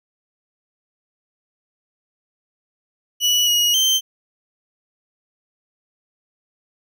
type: tone with pitch steps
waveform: 30% pulse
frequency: 2943 / 2896 / 3119 Hz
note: F#7 / F#7 / G7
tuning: -10 / -38 / -9 cents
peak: -12 dBFS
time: 3.2-4.01 s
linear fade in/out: 50 ms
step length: 270 ms
effects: none